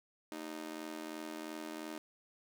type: tone with amplitude modulation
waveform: sawtooth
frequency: 308.4 Hz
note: D#4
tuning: 15 cents flat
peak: -34 dBFS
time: 0.32-1.98 s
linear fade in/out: 0 ms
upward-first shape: sine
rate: 82.9 Hz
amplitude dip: 95%
effects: none